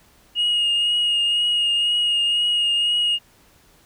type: tone with vibrato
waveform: sine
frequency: 2865 Hz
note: F7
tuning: 44 cents sharp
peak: -15 dBFS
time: 0.35-3.19 s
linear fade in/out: 50 ms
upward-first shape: triangle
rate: 2 Hz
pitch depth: 23 cents each way
effects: tanh soft clip ceiling -15 dBFS + pink hiss -55 dBFS RMS until 3.85 s